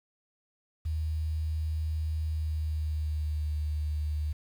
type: tone with pitch glide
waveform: sine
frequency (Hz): 78.4 to 75.55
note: D#2 to D2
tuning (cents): +14 to +50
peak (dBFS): -28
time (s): 0.85-4.33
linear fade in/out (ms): 10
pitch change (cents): -64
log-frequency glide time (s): 2.28-3.53
effects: 9-bit